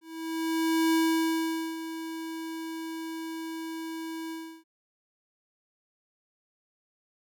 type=tone with ADSR envelope; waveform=square; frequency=324.8 Hz; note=E4; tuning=26 cents flat; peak=-22 dBFS; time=0.01-4.64 s; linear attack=920 ms; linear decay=830 ms; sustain=-13 dB; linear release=330 ms; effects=none